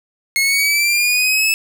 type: linear sweep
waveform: sawtooth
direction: up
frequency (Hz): 2159 to 2619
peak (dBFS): -10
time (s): 0.36-1.54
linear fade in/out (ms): 0
effects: none